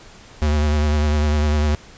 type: tone with vibrato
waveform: square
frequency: 75 Hz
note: D2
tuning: 37 cents sharp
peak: -16 dBFS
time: 0.42-1.75 s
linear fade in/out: 0 ms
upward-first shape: sine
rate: 10 Hz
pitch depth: 38 cents each way
effects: pink hiss -44 dBFS RMS until 1.97 s + resampled to 16000 Hz